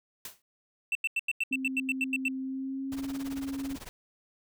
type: noise with exponential decay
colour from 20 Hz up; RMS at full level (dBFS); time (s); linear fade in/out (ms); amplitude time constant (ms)
white; -37; 0.25-0.42; 2; 35
type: tone bursts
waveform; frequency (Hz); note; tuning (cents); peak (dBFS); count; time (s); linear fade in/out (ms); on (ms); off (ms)
triangle; 2677; E7; +26; -24; 12; 0.92-2.283; 2; 32; 89
type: tone with pitch glide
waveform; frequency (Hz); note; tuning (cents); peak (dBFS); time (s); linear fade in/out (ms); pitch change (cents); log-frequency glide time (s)
sine; 263.3 to 272.6; C4 to C#4; +11 to -29; -32; 1.51-3.76; 5; +60; 2.41-3.05
type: noise with tremolo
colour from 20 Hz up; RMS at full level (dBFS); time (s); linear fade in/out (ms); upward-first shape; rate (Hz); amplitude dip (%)
pink; -41; 2.92-3.89; 0; triangle; 18; 100
effects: none